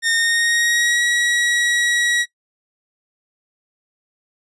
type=tone with pitch glide; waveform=sawtooth; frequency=1833 to 1915.3 Hz; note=A#6 to A#6; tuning=-30 to +46 cents; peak=-12 dBFS; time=0.02-2.26 s; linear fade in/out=50 ms; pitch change=+76 cents; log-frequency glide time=0.14-1.02 s; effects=noise-tail reverb RT60 0.1 s tail -21 dB re dry + resampled to 24000 Hz

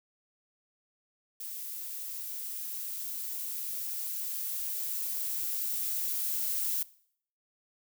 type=noise with level ramp; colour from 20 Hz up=violet; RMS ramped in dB=-40 to -31 dBFS; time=1.4-6.83 s; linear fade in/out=5 ms; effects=noise-tail reverb RT60 0.6 s tail -20 dB re dry

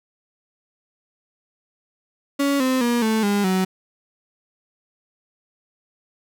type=tone with pitch steps; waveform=35% pulse; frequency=280.7 / 258.9 / 238.8 / 220.2 / 203.1 / 187.34 Hz; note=C#4 / C4 / A#3 / A3 / G#3 / F#3; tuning=+22 / -18 / +42 / +2 / -38 / +22 cents; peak=-16 dBFS; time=2.39-3.65 s; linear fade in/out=10 ms; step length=210 ms; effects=none

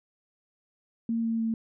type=tone with pitch steps; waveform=sine; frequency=229.1 / 227.1 / 225.2 Hz; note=A#3 / A#3 / A3; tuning=-30 / -45 / +40 cents; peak=-25 dBFS; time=1.09-1.54 s; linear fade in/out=2 ms; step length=150 ms; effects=none

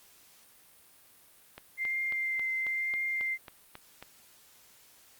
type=click train; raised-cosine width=0.3 ms; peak=-27 dBFS; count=10; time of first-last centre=1.58-4.026 s; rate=3.68 Hz
type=tone with vibrato; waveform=sine; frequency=2093 Hz; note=C7; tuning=in tune; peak=-29 dBFS; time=1.77-3.38 s; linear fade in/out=50 ms; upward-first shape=triangle; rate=1 Hz; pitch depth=16 cents each way
effects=white hiss -59 dBFS RMS until 5.19 s + Opus 48 kbps

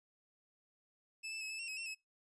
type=tone with pitch steps; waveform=sawtooth; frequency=2621 / 2639 / 2573 / 2616 / 2726 / 2558 / 2708 / 2578 Hz; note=E7 / E7 / E7 / E7 / F7 / D#7 / E7 / E7; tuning=-11 / +1 / -43 / -14 / -43 / +47 / +46 / -39 cents; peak=-38 dBFS; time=1.23-1.95 s; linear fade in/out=20 ms; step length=90 ms; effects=noise-tail reverb RT60 0.2 s tail -26 dB re dry + resampled to 22050 Hz

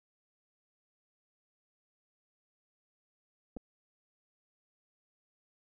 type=clicks; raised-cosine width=2 ms; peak=-30 dBFS; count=2; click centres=3.566 / 3.57 s; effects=none

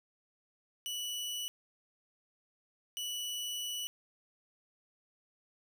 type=tone bursts at uneven times; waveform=sawtooth; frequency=2954 Hz; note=F#7; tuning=3 cents flat; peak=-33 dBFS; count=2; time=0.86-1.48 / 2.97-3.87 s; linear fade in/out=0 ms; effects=none

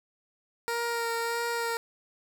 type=tone with vibrato; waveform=15% pulse; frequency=466.2 Hz; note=A#4; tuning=in tune; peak=-22 dBFS; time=0.68-1.77 s; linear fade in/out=0 ms; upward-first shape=sine; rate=1.6 Hz; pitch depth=16 cents each way; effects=none

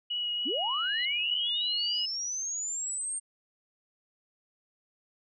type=tone with vibrato; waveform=sine; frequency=2911 Hz; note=F#7; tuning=29 cents flat; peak=-29 dBFS; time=0.1-2.06 s; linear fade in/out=10 ms; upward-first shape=sine; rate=3.4 Hz; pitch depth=12 cents each way
type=linear sweep; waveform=sine; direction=up; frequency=212.2 to 8730 Hz; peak=-31 dBFS; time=0.45-3.2 s; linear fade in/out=20 ms
type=tone with exponential growth; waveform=sine; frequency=4084 Hz; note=C8; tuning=43 cents flat; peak=-35 dBFS; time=0.7-1.05 s; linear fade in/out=1 ms; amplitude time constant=76 ms
effects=none

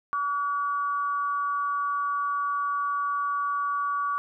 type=tone pair together; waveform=sine; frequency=1142 / 1438.8 Hz; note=D6 / F#6; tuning=-49 / -49 cents; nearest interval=major third; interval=400 cents; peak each=-25 / -34 dBFS; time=0.13-4.18 s; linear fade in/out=0 ms; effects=none

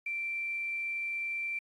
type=tone with quantisation; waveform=sine; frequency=2349 Hz; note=D7; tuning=in tune; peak=-32 dBFS; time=0.06-1.59 s; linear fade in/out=5 ms; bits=10; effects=AAC 32 kbps

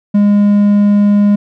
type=tone; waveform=triangle; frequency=204.8 Hz; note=G#3; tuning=24 cents flat; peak=-4 dBFS; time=0.14-1.36 s; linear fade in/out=10 ms; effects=none

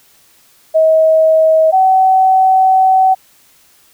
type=tone pair in turn; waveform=sine; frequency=637 / 757.5 Hz; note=D#5 / F#5; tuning=+41 / +40 cents; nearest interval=minor third; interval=299 cents; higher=second; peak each=-6 / -6 dBFS; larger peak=neither; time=0.74-1.72 / 1.72-3.15 s; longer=second; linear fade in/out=20 ms; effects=white hiss -49 dBFS RMS until 3.93 s

